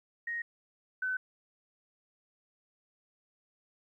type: tone pair in turn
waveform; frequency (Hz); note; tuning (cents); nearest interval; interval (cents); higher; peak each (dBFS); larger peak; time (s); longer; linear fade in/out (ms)
sine; 1871 / 1513.5; A#6 / F#6; +6 / +39; major third; 367; first; -33 / -30; second; 0.27-0.42 / 1.02-1.17; neither; 5
effects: 12-bit